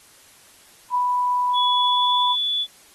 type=tone; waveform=sine; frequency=987.8 Hz; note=B5; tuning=in tune; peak=-18 dBFS; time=0.9-2.36 s; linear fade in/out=50 ms
type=tone with pitch glide; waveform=sine; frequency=3400 to 3445 Hz; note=G#7 to A7; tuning=+40 to -37 cents; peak=-20 dBFS; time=1.53-2.67 s; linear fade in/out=50 ms; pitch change=+23 cents; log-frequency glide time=1.64-2.26 s
effects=white hiss -51 dBFS RMS until 2.94 s + AAC 32 kbps

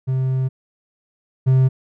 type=tone pair in turn; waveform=triangle; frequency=130.81 / 130.81 Hz; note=C3 / C3; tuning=0 / 0 cents; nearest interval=unison; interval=0 cents; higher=neither; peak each=-15 / -9 dBFS; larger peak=second; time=0.07-0.49 / 1.46-1.69 s; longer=first; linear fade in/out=20 ms; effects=none

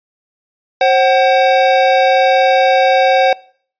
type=tone pair together; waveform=square; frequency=532.7 / 754 Hz; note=C5 / F#5; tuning=+31 / +32 cents; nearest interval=tritone; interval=601 cents; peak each=-12 dBFS; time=0.81-3.33 s; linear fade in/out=2 ms; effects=noise-tail reverb RT60 0.5 s tail -23 dB re dry + resampled to 11025 Hz

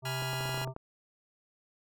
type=harmonic tone; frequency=130.7 Hz; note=C3; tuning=1 cent flat; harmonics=1 / 3 / 5 / 7 / 9; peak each=-35 / -45 / -43 / -47 / -52 dBFS; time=0.02-0.74 s; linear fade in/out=50 ms
type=chord; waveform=15% pulse; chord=F diminished; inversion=first; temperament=equal; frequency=830.6 / 987.8 / 1396.9 Hz; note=Ab5 / Cb6 / F6; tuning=0 / 0 / 0 cents; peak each=-34 / -35 / -33 dBFS; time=0.05-0.65 s; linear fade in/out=5 ms
type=clicks; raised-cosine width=1 ms; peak=-26 dBFS; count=10; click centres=0.223 / 0.333 / 0.408 / 0.456 / 0.493 / 0.544 / 0.577 / 0.616 / 0.675 / 0.764 s
effects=none

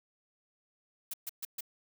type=noise bursts; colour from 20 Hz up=blue; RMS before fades=-38 dBFS; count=4; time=1.11-1.608 s; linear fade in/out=5 ms; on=27 ms; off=130 ms; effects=none

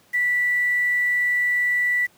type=tone with quantisation; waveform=sine; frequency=1963 Hz; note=B6; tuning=11 cents flat; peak=-18 dBFS; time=0.13-2.07 s; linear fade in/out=20 ms; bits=7; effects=pink hiss -57 dBFS RMS until 2.17 s + high-pass 100 Hz 12 dB/octave

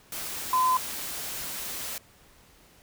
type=tone in noise; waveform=sine; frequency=1021 Hz; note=C6; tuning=43 cents flat; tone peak=-20 dBFS; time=0.53-0.77 s; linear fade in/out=2 ms; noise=white; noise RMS=-35 dBFS; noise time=0.12-1.98 s; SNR=+12 dB; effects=pink hiss -57 dBFS RMS until 2.82 s

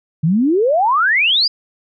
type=exponential sweep; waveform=sine; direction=up; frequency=147.8 to 5030 Hz; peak=-11 dBFS; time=0.23-1.48 s; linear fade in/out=10 ms; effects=none

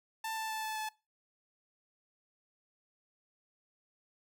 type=tone with pitch steps; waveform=sawtooth; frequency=888 / 882.4 / 876.8 / 871.2 / 865.7 Hz; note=A5 / A5 / A5 / A5 / A5; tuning=+16 / +5 / -6 / -17 / -28 cents; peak=-32 dBFS; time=0.24-0.89 s; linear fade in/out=5 ms; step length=130 ms; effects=noise-tail reverb RT60 0.3 s tail -23 dB re dry

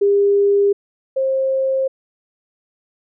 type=tone pair in turn; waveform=sine; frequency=402.5 / 531.9 Hz; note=G4 / C5; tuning=+46 / +28 cents; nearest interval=perfect fourth; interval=482 cents; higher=second; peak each=-11 / -15 dBFS; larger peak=first; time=0.01-0.73 / 1.16-1.88 s; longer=neither; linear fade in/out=10 ms; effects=none

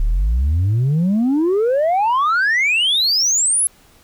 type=exponential sweep; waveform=sine; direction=up; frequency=34.65 to 11100 Hz; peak=-11 dBFS; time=0-3.67 s; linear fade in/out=0 ms; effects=tanh soft clip ceiling -12 dBFS + pink hiss -51 dBFS RMS until 4.03 s

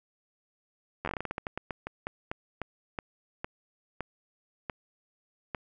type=slowing click train; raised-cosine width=0.5 ms; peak=-18 dBFS; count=23; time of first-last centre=1.05-5.548 s; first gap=11 ms; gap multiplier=1.23; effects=none

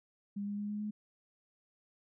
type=tone with pitch steps; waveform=sine; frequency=202.1 / 204.2 / 206.3 / 208.5 / 210.7 Hz; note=G#3 / G#3 / G#3 / G#3 / G#3; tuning=-47 / -29 / -11 / +7 / +25 cents; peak=-35 dBFS; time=0.36-0.91 s; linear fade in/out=10 ms; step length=110 ms; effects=none

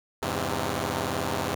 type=chord; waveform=5% pulse; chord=E augmented; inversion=none; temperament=equal with one note detuned; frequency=82.41 / 101.45 / 130.81 Hz; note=E2 / G#2 / B#2; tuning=0 / -40 / 0 cents; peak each=-20 dBFS; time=0.22-1.55 s; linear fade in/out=5 ms; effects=none

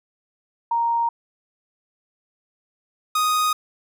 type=tone pair in turn; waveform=sine / 45% pulse; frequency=932.3 / 1244.5 Hz; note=A#5 / D#6; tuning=0 / 0 cents; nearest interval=perfect fourth; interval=500 cents; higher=second; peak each=-18 dBFS; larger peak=neither; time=0.71-1.09 / 3.15-3.53 s; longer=neither; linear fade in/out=5 ms; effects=none

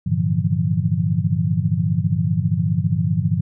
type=tone cluster; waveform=sine; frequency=98.6 / 113.6 / 147.4 / 162.4 / 174.9 Hz; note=G2 / A#2 / D3 / E3 / F3; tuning=+11 / -44 / +7 / -26 / +3 cents; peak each=-23 dBFS; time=0.06-3.41 s; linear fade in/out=10 ms; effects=none

